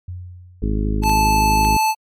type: tone with exponential decay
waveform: sine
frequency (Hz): 89.7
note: F2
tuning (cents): +47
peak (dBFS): -25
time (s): 0.08-1.14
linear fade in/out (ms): 5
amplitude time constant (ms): 230
type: harmonic tone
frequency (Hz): 52.4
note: G#1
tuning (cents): +16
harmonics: 1 / 2 / 3 / 4 / 5 / 6 / 7 / 8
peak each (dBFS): -19 / -25 / -29 / -25 / -29 / -29 / -37 / -31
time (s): 0.62-1.77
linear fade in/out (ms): 5
type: tone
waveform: square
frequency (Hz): 874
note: A5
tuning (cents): -12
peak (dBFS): -15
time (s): 1.02-1.95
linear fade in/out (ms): 50
type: clicks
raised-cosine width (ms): 0.2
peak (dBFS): -15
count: 3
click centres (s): 1.036 / 1.095 / 1.648
effects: MP3 64 kbps